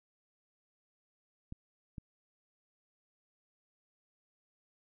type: clicks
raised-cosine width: 5 ms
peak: -30 dBFS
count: 2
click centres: 1.524 / 1.982 s
effects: none